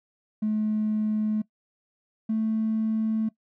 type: tone pair in turn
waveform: triangle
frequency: 214.6 / 220.1 Hz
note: A3 / A3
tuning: -43 / +1 cents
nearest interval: unison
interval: 44 cents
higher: second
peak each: -19 dBFS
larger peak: neither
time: 0.42-1.42 / 2.29-3.29 s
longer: neither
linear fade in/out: 10 ms
effects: noise-tail reverb RT60 0.1 s tail -22 dB re dry + tanh soft clip ceiling -20 dBFS